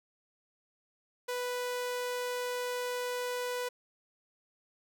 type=tone; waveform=sawtooth; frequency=493.9 Hz; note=B4; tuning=in tune; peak=-29 dBFS; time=1.28-3.69 s; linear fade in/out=10 ms; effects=none